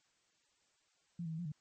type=tone with pitch steps; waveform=sine; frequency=171.6 / 161.6 / 160.3 / 174.9 / 150.5 Hz; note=F3 / E3 / E3 / F3 / D3; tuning=-30 / -34 / -48 / +3 / +43 cents; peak=-38 dBFS; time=1.19-1.52 s; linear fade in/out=5 ms; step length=66 ms; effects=white hiss -75 dBFS RMS until 1.6 s + MP3 32 kbps